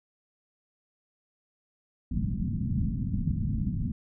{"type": "low-pass noise", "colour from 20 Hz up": "white", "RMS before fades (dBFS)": -29, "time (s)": [2.11, 3.92], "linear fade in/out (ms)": 5, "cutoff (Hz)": 230, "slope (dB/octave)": 48, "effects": []}